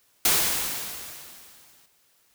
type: noise with exponential decay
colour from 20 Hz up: white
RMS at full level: -19 dBFS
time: 0.25-1.86 s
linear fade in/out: 2 ms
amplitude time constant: 350 ms
effects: white hiss -64 dBFS RMS until 2.34 s